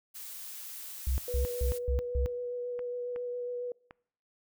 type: noise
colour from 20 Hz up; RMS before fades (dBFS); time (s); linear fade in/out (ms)
blue; -43; 0.14-1.79; 20
type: tone bursts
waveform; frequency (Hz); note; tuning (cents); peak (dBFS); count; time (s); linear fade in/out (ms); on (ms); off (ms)
sine; 65.41; C2; 0; -26; 5; 1.07-2.26; 0; 110; 160
type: tone with vibrato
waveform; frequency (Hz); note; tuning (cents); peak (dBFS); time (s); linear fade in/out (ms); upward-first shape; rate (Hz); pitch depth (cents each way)
sine; 489.2; B4; -16; -33; 1.28-3.72; 2; sine; 7.3; 12
type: clicks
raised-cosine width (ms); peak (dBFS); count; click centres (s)
0.5; -31; 3; 2.792 / 3.161 / 3.909
effects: noise-tail reverb RT60 0.7 s tail -26 dB re dry